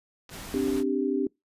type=noise; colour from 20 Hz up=pink; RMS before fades=-40 dBFS; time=0.29-0.84 s; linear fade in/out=50 ms
type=clicks; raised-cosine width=0.2 ms; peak=-30 dBFS; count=2; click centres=0.293 / 0.297 s
type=chord; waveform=sine; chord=C suspended second; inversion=none; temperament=just; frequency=261.6 / 294.3 / 392.4 Hz; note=C4 / D4 / G4; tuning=0 / +4 / +2 cents; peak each=-28 dBFS; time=0.54-1.27 s; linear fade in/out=2 ms
effects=noise-tail reverb RT60 0.2 s tail -26 dB re dry + resampled to 32000 Hz